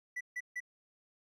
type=tone bursts; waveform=triangle; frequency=1971 Hz; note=B6; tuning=4 cents flat; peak=-34 dBFS; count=3; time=0.16-0.604 s; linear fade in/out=10 ms; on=48 ms; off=150 ms; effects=none